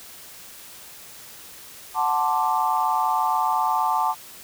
sine chord, D dominant seventh, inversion first, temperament equal, 740 / 880 / 1046.5 / 1174.7 Hz, F#5 / A5 / C6 / D6, 0 / 0 / 0 / 0 cents, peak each -26 / -22 / -27 / -26 dBFS, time 1.94-4.15 s, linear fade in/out 50 ms, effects white hiss -43 dBFS RMS until 4.43 s

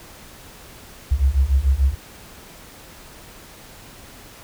sine beating tone pair, 64 / 70.8 Hz, C2 / C#2, -38 / +37 cents, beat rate 6.8 Hz, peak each -18 / -17 dBFS, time 1.11-1.95 s, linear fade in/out 10 ms, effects pink hiss -43 dBFS RMS until 4.43 s

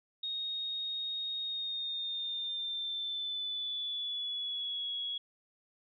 sine tone with pitch glide, 3729 to 3341 Hz, A#7 to G#7, 0 to +10 cents, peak -34 dBFS, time 0.23-5.18 s, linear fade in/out 5 ms, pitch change -190 cents, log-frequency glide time 1.42-4.9 s, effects none

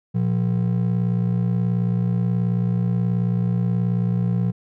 triangle ring-modulated tone, 148.1 Hz, D3, 15 cents sharp, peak -13 dBFS, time 0.14-4.52 s, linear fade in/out 20 ms, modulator 29.3 Hz, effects none

